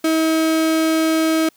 35% pulse tone, 320 Hz, D#4, 49 cents sharp, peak -13 dBFS, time 0.04-1.49 s, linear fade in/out 5 ms, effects white hiss -57 dBFS RMS until 1.56 s

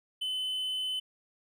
triangle tone, 3032 Hz, F#7, 42 cents sharp, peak -29 dBFS, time 0.21-1 s, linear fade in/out 10 ms, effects none

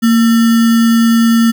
sine tone with sample-and-hold, 230 Hz, A#3, 23 cents flat, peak -6 dBFS, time 0.02-1.52 s, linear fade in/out 20 ms, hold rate 1575 Hz, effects none

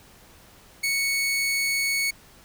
sawtooth tone, 2217 Hz, C#7, in tune, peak -19 dBFS, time 0.83-2.11 s, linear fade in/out 10 ms, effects pink hiss -52 dBFS RMS until 2.44 s

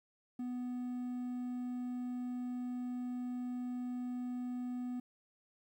triangle tone, 247.6 Hz, B3, 5 cents sharp, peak -35 dBFS, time 0.39-5 s, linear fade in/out 5 ms, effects 12-bit

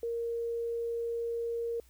sine tone, 466.2 Hz, A#4, in tune, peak -31 dBFS, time 0.03-1.8 s, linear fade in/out 2 ms, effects added 60 Hz sine -59 dBFS peak until 1.89 s + white hiss -66 dBFS RMS until 1.89 s

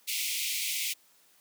pink high-pass noise, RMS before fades -32 dBFS, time 0.07-0.94 s, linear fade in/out 20 ms, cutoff 2100 Hz, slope 96 dB/octave, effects white hiss -63 dBFS RMS until 1.4 s + high-pass 150 Hz 12 dB/octave

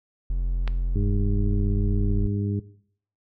triangle tone, 43.65 Hz, F1, in tune, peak -20 dBFS, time 0.3-2.27 s, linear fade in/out 0 ms
click, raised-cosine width 0.3 ms, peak -16 dBFS, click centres 0.677 s
harmonic tone, 101.3 Hz, G#2, 43 cents flat, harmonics 1 / 2 / 3 / 4, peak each -24 / -30 / -34 / -36 dBFS, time 0.95-2.6 s, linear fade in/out 10 ms
effects noise-tail reverb RT60 0.6 s tail -18 dB re dry

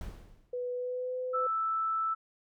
brown noise with exponential decay, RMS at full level -37 dBFS, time 0.01-0.66 s, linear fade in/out 1 ms, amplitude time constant 140 ms
sine tone with pitch glide, 493.9 to 506.9 Hz, B4 to B4, 0 to +45 cents, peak -32 dBFS, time 0.53-1.47 s, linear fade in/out 5 ms, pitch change +45 cents, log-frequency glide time 0.73-1.16 s
sine tone, 1318.5 Hz, E6, in tune, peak -28 dBFS, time 1.33-2.15 s, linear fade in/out 20 ms
effects none

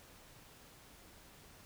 silence, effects pink hiss -59 dBFS RMS until 1.65 s

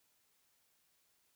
silence, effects white hiss -75 dBFS RMS until 1.35 s

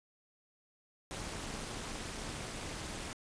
pink noise with amplitude modulation, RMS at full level -38 dBFS, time 1.11-3.13 s, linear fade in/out 0 ms, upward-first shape sine, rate 254 Hz, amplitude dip 85%, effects resampled to 22050 Hz

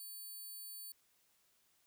5% pulse tone, 4500 Hz, C#8, 25 cents sharp, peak -40 dBFS, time 0-0.92 s, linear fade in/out 2 ms, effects white hiss -74 dBFS RMS until 1.86 s

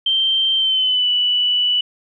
sine tone with pitch glide, 3136 to 2963 Hz, G7 to F#7, 0 to +2 cents, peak -14 dBFS, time 0.06-1.81 s, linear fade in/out 5 ms, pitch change -98 cents, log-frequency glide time 0.56-1.09 s, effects none

